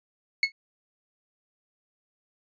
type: tone with exponential decay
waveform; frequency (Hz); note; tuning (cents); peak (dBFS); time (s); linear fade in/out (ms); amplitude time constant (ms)
35% pulse; 2190; C#7; -22; -14; 0.43-0.52; 2; 18
effects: resampled to 16000 Hz